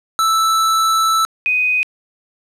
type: tone pair in turn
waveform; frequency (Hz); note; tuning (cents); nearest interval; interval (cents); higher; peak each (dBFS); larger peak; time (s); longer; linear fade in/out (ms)
square / sine; 1318.5 / 2498; E6 / D#7; 0 / +6; major seventh; 1106; second; -13; neither; 0.19-1.25 / 1.46-1.83; first; 0
effects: low-pass 12000 Hz 12 dB/octave + 8-bit